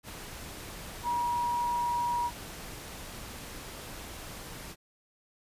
sine tone in noise, 958 Hz, A#5, 47 cents sharp, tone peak -27 dBFS, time 1.03-2.31 s, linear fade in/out 50 ms, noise pink, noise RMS -43 dBFS, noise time 0.03-4.76 s, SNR +13 dB, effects resampled to 32000 Hz

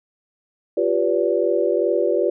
sine chord, G dominant seventh, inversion third, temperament equal with one note detuned, 349.2 / 392 / 493.9 / 575.9 Hz, F4 / G4 / B4 / D5, 0 / 0 / 0 / -34 cents, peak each -22 dBFS, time 0.77-2.3 s, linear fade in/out 5 ms, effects none

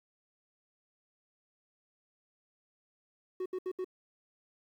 triangle tone bursts, 370 Hz, F#4, in tune, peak -31 dBFS, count 4, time 3.4-3.845 s, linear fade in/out 5 ms, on 58 ms, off 71 ms, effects 11-bit

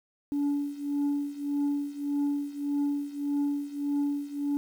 sine tone with tremolo, 286.7 Hz, D4, 42 cents flat, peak -21 dBFS, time 0.32-4.57 s, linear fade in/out 0 ms, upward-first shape triangle, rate 1.7 Hz, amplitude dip 90%, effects tanh soft clip ceiling -23 dBFS + 9-bit

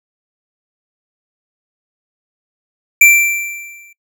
square tone with exponential decay, 2349 Hz, D7, in tune, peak -3 dBFS, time 3.01-3.93 s, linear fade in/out 5 ms, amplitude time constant 200 ms, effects noise-tail reverb RT60 0.1 s tail -24 dB re dry

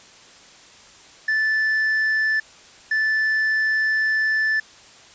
triangle tone bursts at uneven times, 1754 Hz, A6, 6 cents flat, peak -16 dBFS, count 2, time 1.28-2.4 / 2.91-4.6 s, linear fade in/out 5 ms, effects white hiss -47 dBFS RMS until 5.14 s + resampled to 16000 Hz

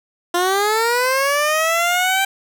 15% pulse linear sweep, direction up, 344.8 to 784 Hz, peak -9 dBFS, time 0.34-2.25 s, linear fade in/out 5 ms, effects none

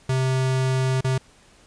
square tone with dropouts, 130.81 Hz, C3, in tune, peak -20 dBFS, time 0.09-1.18 s, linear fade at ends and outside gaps 5 ms, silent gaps 1.009-1.044 s, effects pink hiss -54 dBFS RMS until 1.66 s + resampled to 22050 Hz

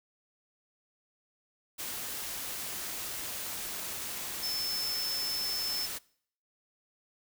sine tone in noise, 5274 Hz, E8, in tune, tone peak -32 dBFS, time 4.42-5.87 s, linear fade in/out 20 ms, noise white, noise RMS -38 dBFS, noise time 1.78-5.99 s, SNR +3 dB, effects noise-tail reverb RT60 0.6 s tail -23 dB re dry

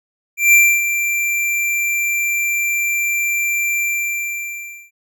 square tone with ADSR envelope, 2358 Hz, D7, 6 cents sharp, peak -7 dBFS, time 0.37-4.91 s, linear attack 160 ms, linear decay 280 ms, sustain -10 dB, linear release 1100 ms, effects none

